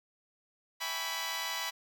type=tone cluster; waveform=10% pulse; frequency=658 / 786 / 835 / 987 / 1137 Hz; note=E5 / G5 / G#5 / B5 / C#6; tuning=-3 / +4 / +9 / -1 / +44 cents; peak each=-36 / -36 / -37 / -28 / -33 dBFS; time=0.8-1.71 s; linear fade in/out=20 ms; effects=none